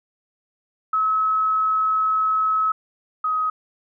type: tone pair in turn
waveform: sine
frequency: 1288 / 1261.5 Hz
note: E6 / D#6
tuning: -41 / +23 cents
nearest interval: unison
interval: 36 cents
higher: first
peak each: -17 / -19 dBFS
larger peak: first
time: 0.93-2.72 / 3.24-3.5 s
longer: first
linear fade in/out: 5 ms
effects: none